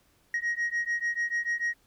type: beating tone pair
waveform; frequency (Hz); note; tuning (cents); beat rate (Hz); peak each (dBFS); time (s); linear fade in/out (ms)
sine; 1882 / 1888.8; A#6 / A#6; +16 / +22; 6.8; -28; 0.34-1.74; 2
effects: tanh soft clip ceiling -24 dBFS + pink hiss -66 dBFS RMS until 1.86 s